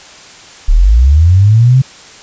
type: linear sweep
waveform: sine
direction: up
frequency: 32.7 to 134.7 Hz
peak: -3 dBFS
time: 0.68-1.82 s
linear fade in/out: 10 ms
effects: white hiss -35 dBFS RMS until 2.22 s + resampled to 16000 Hz